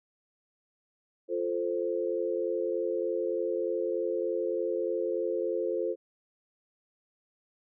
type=chord; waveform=sine; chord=F major; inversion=none; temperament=equal; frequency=349.2 / 440 / 523.3 Hz; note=F4 / A4 / C5; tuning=0 / 0 / 0 cents; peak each=-32 dBFS; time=1.28-5.96 s; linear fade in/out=50 ms; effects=none